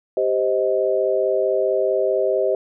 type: chord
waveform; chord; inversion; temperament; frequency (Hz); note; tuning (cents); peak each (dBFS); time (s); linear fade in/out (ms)
sine; C minor; second; just; 392.4 / 523.3 / 627.9; G4 / C5 / Eb5; +2 / 0 / +16; -21; 0.17-2.55; 2
effects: none